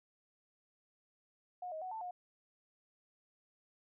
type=tone with pitch steps; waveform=sine; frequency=722 / 630 / 742 / 885 / 719 Hz; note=F#5 / D#5 / F#5 / A5 / F#5; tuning=-43 / +21 / +5 / +10 / -50 cents; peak=-40 dBFS; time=1.62-2.11 s; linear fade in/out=5 ms; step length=98 ms; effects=none